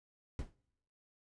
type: noise with exponential decay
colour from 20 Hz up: brown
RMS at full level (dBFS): -35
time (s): 0.39-0.55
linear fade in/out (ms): 1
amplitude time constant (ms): 33
effects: noise-tail reverb RT60 0.9 s tail -26 dB re dry + resampled to 22050 Hz